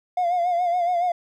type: tone with vibrato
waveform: triangle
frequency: 705 Hz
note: F5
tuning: 16 cents sharp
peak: -16 dBFS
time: 0.17-1.12 s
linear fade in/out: 5 ms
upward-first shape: sine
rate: 7.1 Hz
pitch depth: 58 cents each way
effects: tanh soft clip ceiling -15 dBFS